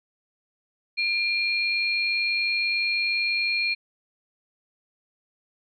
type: tone pair together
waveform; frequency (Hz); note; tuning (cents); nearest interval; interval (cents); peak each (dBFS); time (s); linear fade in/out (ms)
sine; 2397 / 4243; D7 / C8; +35 / +23; minor seventh; 988; -23 / -28; 0.97-3.75; 20
effects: none